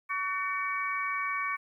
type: harmonic tone with a mistuned harmonic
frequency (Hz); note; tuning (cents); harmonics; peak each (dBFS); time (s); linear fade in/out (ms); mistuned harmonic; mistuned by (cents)
377.2; F#4; +33; 3 / 4 / 5 / 6; -32 / -41 / -38 / -33; 0.09-1.57; 20; 5; -72
effects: 11-bit